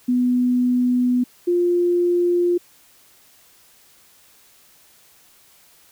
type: tone pair in turn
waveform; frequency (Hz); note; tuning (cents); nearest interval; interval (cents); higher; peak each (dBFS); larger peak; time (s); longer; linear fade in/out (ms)
sine; 248.1 / 350.9; B3 / F4; +8 / +8; tritone; 600; second; -15; neither; 0.08-1.24 / 1.47-2.58; first; 10
effects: white hiss -53 dBFS RMS until 5.91 s